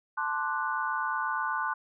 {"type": "chord", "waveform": "sine", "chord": "D dominant seventh", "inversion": "second", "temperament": "equal", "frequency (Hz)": [880, 1046.5, 1174.7, 1480], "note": ["A5", "C6", "D6", "F#6"], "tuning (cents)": [0, 0, 0, 0], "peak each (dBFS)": [-34, -33, -35, -32], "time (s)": [0.17, 1.74], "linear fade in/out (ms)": 10, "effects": []}